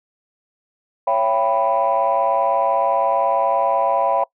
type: chord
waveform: sine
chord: C# half-diminished seventh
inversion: none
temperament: equal with one note detuned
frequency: 554.4 / 674.3 / 784 / 987.8 Hz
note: C#5 / E5 / G5 / B5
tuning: 0 / +39 / 0 / 0 cents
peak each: -20 dBFS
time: 1.07-4.24 s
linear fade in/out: 5 ms
effects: noise-tail reverb RT60 0.1 s tail -22 dB re dry + tanh soft clip ceiling -8 dBFS

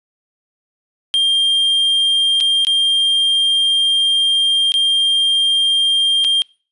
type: tone with dropouts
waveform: triangle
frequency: 3197 Hz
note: G7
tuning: 33 cents sharp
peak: -10 dBFS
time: 1.14-6.42 s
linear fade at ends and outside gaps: 0 ms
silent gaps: 2.403-2.408 / 2.649-2.669 / 4.72-4.74 / 6.243-6.247 s
effects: noise-tail reverb RT60 0.4 s tail -24 dB re dry + resampled to 24000 Hz

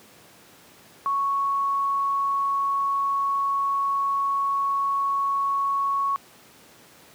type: tone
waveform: sine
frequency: 1108.7 Hz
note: C#6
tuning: in tune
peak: -21 dBFS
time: 1.06-6.16 s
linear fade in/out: 0 ms
effects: pink hiss -51 dBFS RMS until 7.14 s + high-pass 150 Hz 12 dB/octave

